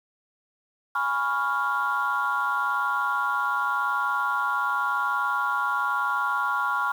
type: chord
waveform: sine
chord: C# dominant seventh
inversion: second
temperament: equal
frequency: 830.6 / 987.8 / 1108.7 / 1396.9 Hz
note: G#5 / B5 / C#6 / E#6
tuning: 0 / 0 / 0 / 0 cents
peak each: -31 / -29 / -27 / -25 dBFS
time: 0.95-6.92 s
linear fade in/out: 5 ms
effects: tanh soft clip ceiling -16 dBFS + 8-bit